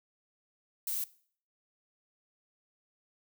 violet noise, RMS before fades -34 dBFS, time 0.87-1.04 s, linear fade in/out 2 ms, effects noise-tail reverb RT60 0.5 s tail -19 dB re dry

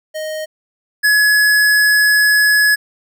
square tone pair in turn, 622.3 / 1693.3 Hz, D#5 / G#6, 0 / +33 cents, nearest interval octave + perfect fourth, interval 1733 cents, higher second, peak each -22 / -10 dBFS, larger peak second, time 0.14-0.46 / 1.03-2.76 s, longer second, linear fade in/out 20 ms, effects none

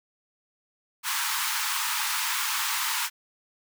pink high-pass noise, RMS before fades -28 dBFS, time 1.03-3.1 s, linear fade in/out 50 ms, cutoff 870 Hz, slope 96 dB/octave, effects none

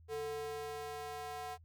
square tone with high-pass filter sweep, 147.3 Hz, D3, 6 cents sharp, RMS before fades -42 dBFS, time 0.08-1.58 s, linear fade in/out 50 ms, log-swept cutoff 440 to 670 Hz, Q 3.3, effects noise-tail reverb RT60 0.1 s tail -25 dB re dry + added 82 Hz sine -57 dBFS peak until 1.64 s

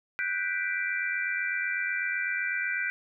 sine chord, G major seventh, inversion third, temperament equal, 1480 / 1568 / 1975.5 / 2349 Hz, F#6 / G6 / B6 / D7, 0 / 0 / 0 / 0 cents, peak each -33 dBFS, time 0.19-2.9 s, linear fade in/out 0 ms, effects none

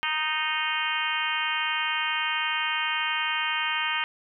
harmonic tone with a mistuned harmonic, 310.7 Hz, D#4, 2 cents flat, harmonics 3 / 4 / 5 / 6 / 7 / 8 / 9 / 10, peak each -33 / -33 / -33 / -33 / -33 / -33 / -33 / -33 dBFS, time 0.03-4.04 s, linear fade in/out 0 ms, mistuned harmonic 6, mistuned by -16 cents, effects none

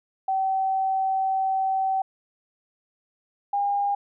sine tone pair in turn, 767 / 807.3 Hz, G5 / G#5, -38 / -49 cents, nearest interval minor second, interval 89 cents, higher second, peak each -21 dBFS, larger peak neither, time 0.28-2.02 / 3.53-3.95 s, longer first, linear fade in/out 5 ms, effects none

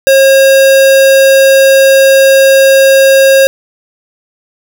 square tone, 540 Hz, C#5, 45 cents flat, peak -3 dBFS, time 0.07-3.47 s, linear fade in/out 0 ms, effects none

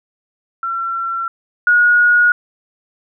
sine tone pair in turn, 1356 / 1446.9 Hz, E6 / F#6, +49 / -39 cents, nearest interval minor second, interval 112 cents, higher second, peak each -18 / -8 dBFS, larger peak second, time 0.63-1.28 / 1.67-2.32 s, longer neither, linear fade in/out 2 ms, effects none

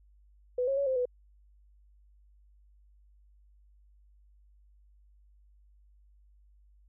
sine tone with pitch steps, 497.6 / 544 / 560 / 522 / 495.8 Hz, B4 / C#5 / C#5 / C5 / B4, +13 / -33 / +18 / -4 / +7 cents, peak -26 dBFS, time 0.58-1.055 s, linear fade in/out 5 ms, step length 95 ms, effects added 50 Hz sine -58 dBFS peak until 6.88 s

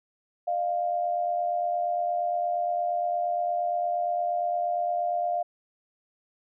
sine tone pair together, 609.9 / 698.5 Hz, D#5 / F5, -35 / 0 cents, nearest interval major second, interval 235 cents, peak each -32 / -25 dBFS, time 0.47-5.43 s, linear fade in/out 10 ms, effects none

